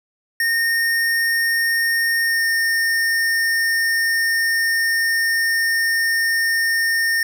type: tone with pitch glide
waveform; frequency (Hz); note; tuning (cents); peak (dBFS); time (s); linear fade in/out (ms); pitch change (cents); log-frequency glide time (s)
square; 1838 to 1824.2; A#6 to A#6; -25 to -38; -17; 0.4-7.23; 2; -13; 2.24-2.44
effects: none